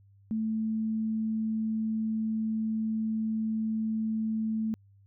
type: tone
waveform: sine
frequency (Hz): 220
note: A3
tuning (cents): 0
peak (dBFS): -27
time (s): 0.31-4.74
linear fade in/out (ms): 0
effects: added 99 Hz sine -56 dBFS peak until 5.06 s